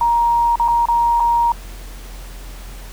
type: tone with dropouts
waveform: sine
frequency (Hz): 940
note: A#5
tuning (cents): +14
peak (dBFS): -12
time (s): 0.01-1.52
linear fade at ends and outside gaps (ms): 2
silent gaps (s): 0.557-0.597 / 0.68-0.684 / 0.856-0.885 / 1.199-1.203
effects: added 43 Hz sine -31 dBFS peak until 2.92 s + pink hiss -40 dBFS RMS until 2.92 s